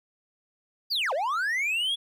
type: linear two-way sweep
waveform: triangle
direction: down then up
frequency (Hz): 4942 to 493.9 to 3410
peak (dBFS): -23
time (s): 0.9-1.96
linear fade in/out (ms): 20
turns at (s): 1.13
effects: none